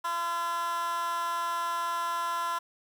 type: tone with high-pass filter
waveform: 15% pulse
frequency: 340.3 Hz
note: F4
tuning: 45 cents flat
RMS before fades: -31 dBFS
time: 0.04-2.59 s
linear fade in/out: 10 ms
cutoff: 1100 Hz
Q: 3.8
effects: 10-bit